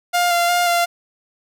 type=tone with vibrato; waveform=sawtooth; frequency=698.5 Hz; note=F5; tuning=in tune; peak=-11 dBFS; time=0.13-0.86 s; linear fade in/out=20 ms; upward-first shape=square; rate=2.8 Hz; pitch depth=16 cents each way; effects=none

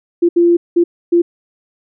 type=tone bursts at uneven times; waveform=sine; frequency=344.3 Hz; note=F4; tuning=25 cents flat; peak=-7 dBFS; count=4; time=0.22-0.29 / 0.36-0.57 / 0.76-0.84 / 1.12-1.22 s; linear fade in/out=10 ms; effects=none

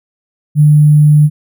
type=tone with sample-and-hold; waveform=sine; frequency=150 Hz; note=D3; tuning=37 cents sharp; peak=-3 dBFS; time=0.55-1.3 s; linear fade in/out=50 ms; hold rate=11025 Hz; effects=none

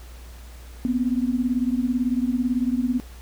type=beating tone pair; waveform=sine; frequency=242.2 / 260.2 Hz; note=B3 / C4; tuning=-34 / -9 cents; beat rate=18 Hz; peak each=-22 / -24 dBFS; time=0.85-3 s; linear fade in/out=0 ms; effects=added 60 Hz sine -39 dBFS peak until 3.21 s + pink hiss -49 dBFS RMS until 3.21 s

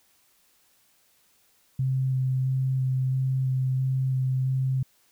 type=tone with vibrato; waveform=sine; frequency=130.9 Hz; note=C3; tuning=1 cent sharp; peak=-22 dBFS; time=1.79-4.83 s; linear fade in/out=5 ms; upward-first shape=square; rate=1.5 Hz; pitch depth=9 cents each way; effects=white hiss -64 dBFS RMS until 5.11 s

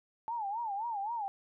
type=tone with vibrato; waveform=sine; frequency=865 Hz; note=A5; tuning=30 cents flat; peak=-33 dBFS; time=0.28-1.28 s; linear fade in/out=0 ms; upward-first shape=sine; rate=3.8 Hz; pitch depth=170 cents each way; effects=none

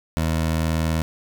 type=tone; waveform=20% pulse; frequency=80.4 Hz; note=E2; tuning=43 cents flat; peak=-15 dBFS; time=0.17-1.02 s; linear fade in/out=0 ms; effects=none

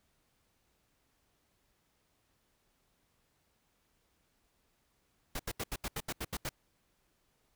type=noise bursts; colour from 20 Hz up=pink; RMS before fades=-37 dBFS; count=10; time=5.35-6.492 s; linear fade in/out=5 ms; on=44 ms; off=78 ms; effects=pink hiss -75 dBFS RMS until 7.55 s

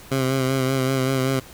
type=tone with vibrato; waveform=15% pulse; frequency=132.1 Hz; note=C3; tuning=17 cents sharp; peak=-13 dBFS; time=0.11-1.4 s; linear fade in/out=10 ms; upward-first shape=sine; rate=5.2 Hz; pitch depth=36 cents each way; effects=pink hiss -44 dBFS RMS until 1.53 s

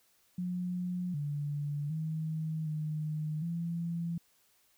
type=tone with pitch steps; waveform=sine; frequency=179.3 / 145.6 / 158.1 / 153.7 / 168.8 Hz; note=F3 / D3 / D#3 / D#3 / E3; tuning=+46 / -15 / +28 / -21 / +41 cents; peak=-32 dBFS; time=0.38-4.18 s; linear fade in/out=5 ms; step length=760 ms; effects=white hiss -69 dBFS RMS until 4.77 s

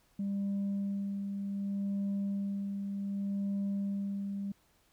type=tone with tremolo; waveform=sine; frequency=198.9 Hz; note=G3; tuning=25 cents sharp; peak=-28 dBFS; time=0.19-4.52 s; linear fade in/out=5 ms; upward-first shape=sine; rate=0.66 Hz; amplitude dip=45%; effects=tanh soft clip ceiling -29 dBFS + pink hiss -69 dBFS RMS until 4.92 s

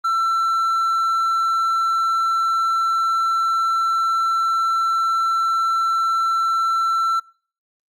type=tone; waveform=triangle; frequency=1341 Hz; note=E6; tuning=29 cents sharp; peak=-15 dBFS; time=0.04-7.2 s; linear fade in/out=10 ms; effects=noise-tail reverb RT60 0.5 s tail -25 dB re dry + Opus 48 kbps

